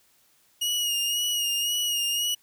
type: tone with vibrato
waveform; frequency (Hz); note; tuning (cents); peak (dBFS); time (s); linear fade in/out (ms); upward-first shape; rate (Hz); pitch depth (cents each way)
sawtooth; 2874; F7; +49; -21; 0.61-2.35; 10; sine; 1.9; 38
effects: white hiss -63 dBFS RMS until 2.42 s